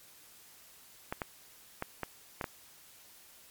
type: clicks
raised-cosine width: 0.5 ms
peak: -19 dBFS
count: 6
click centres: 1.125 / 1.218 / 1.824 / 2.033 / 2.412 / 2.442 s
effects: white hiss -57 dBFS RMS until 3.5 s + MP3 96 kbps